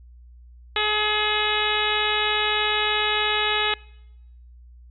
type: harmonic tone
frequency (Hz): 423.2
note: G#4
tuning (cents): +33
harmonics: 1 / 2 / 3 / 4 / 5 / 6 / 7 / 8 / 9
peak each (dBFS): -29 / -29 / -29 / -29 / -29 / -29 / -29 / -29 / -29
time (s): 0.76-3.74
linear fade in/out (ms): 2
effects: noise-tail reverb RT60 0.9 s tail -24 dB re dry + added 60 Hz sine -44 dBFS peak until 4.9 s